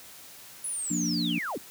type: linear sweep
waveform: sine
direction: down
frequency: 10420 to 177 Hz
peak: -30 dBFS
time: 0.64-1.58 s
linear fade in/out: 5 ms
type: chord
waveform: sine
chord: Bb major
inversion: second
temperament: equal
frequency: 174.61 / 233.1 / 293.7 Hz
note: F3 / Bb3 / D4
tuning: 0 / 0 / 0 cents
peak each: -31 dBFS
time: 0.9-1.39 s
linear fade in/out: 10 ms
effects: white hiss -48 dBFS RMS until 1.7 s + high-pass 60 Hz 12 dB/octave